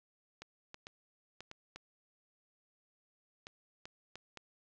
clicks, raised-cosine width 0.2 ms, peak -29 dBFS, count 10, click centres 0.42 / 0.744 / 0.869 / 1.406 / 1.514 / 1.76 / 3.469 / 3.855 / 4.156 / 4.373 s, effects low-pass 7000 Hz 12 dB/octave + 11-bit

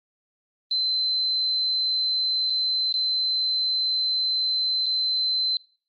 sine tone with dropouts, 4071 Hz, C8, 48 cents flat, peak -21 dBFS, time 0.71-5.57 s, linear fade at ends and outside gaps 1 ms, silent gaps 2.499-2.503 / 2.925-2.94 / 4.859-4.864 s, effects noise-tail reverb RT60 0.5 s tail -25 dB re dry + Opus 24 kbps

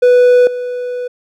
triangle tone with level steps, 493.9 Hz, B4, in tune, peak -3 / -16 dBFS, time 0.02-1.08 s, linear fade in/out 10 ms, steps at 0.47 s, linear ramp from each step 2 ms, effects none

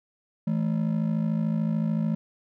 triangle ring-modulated tone, 191.1 Hz, G3, 44 cents flat, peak -18 dBFS, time 0.47-2.15 s, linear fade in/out 0 ms, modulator 26.8 Hz, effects none

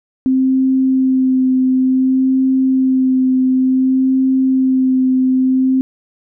sine tone with vibrato, 260.7 Hz, C4, 6 cents flat, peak -10 dBFS, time 0.26-5.81 s, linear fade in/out 0 ms, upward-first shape sine, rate 0.56 Hz, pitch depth 15 cents each way, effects none

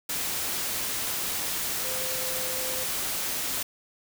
sine tone in noise, 516 Hz, C5, 24 cents flat, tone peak -37 dBFS, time 1.84-2.84 s, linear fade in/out 5 ms, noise white, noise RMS -30 dBFS, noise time 0.09-3.63 s, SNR -10 dB, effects none

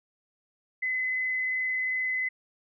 sine tone with frequency modulation, 2028 Hz, B6, 45 cents sharp, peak -26 dBFS, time 0.82-2.29 s, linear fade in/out 10 ms, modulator 22.7 Hz, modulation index 0.61, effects none

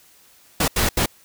pink noise bursts at uneven times, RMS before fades -19 dBFS, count 3, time 0.6-0.68 / 0.76-0.89 / 0.97-1.06 s, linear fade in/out 5 ms, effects white hiss -53 dBFS RMS until 1.24 s

